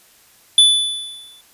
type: tone with exponential decay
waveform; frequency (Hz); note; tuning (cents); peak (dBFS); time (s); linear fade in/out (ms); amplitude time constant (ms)
square; 3480; A7; -20; -6; 0.58-1.41; 2; 180
effects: white hiss -51 dBFS RMS until 1.53 s + resampled to 32000 Hz